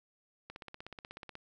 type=click train; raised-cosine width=0.3 ms; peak=-29 dBFS; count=15; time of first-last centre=0.5-1.354 s; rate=16.4 Hz; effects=none